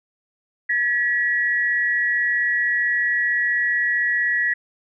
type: tone pair together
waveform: sine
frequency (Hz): 1711.4 / 1927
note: A6 / B6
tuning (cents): -48 / -43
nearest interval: major second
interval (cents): 205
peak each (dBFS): -23 / -19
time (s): 0.69-4.54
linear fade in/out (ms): 10
effects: none